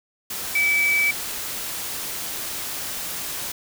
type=tone in noise; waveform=sine; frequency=2300 Hz; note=D7; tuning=37 cents flat; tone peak=-17 dBFS; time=0.55-1.11 s; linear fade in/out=5 ms; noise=white; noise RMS=-30 dBFS; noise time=0.3-3.52 s; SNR=+10 dB; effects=none